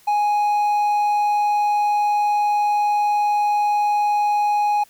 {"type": "tone", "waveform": "triangle", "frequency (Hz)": 830.6, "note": "G#5", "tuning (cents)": 0, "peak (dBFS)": -14, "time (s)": [0.07, 4.84], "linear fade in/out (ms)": 10, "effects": ["white hiss -53 dBFS RMS until 4.89 s"]}